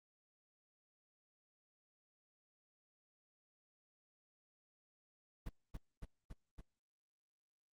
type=noise with echo; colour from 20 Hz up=brown; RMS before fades=-42 dBFS; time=5.46-5.49 s; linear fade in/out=5 ms; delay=280 ms; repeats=4; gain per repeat=-2 dB; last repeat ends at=6.61 s; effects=Opus 24 kbps